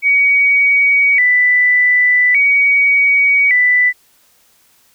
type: tone with vibrato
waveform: sine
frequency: 2116 Hz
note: C7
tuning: 19 cents sharp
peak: -8 dBFS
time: 0.02-3.93 s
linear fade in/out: 50 ms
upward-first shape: square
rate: 0.43 Hz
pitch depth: 110 cents each way
effects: white hiss -53 dBFS RMS until 4.94 s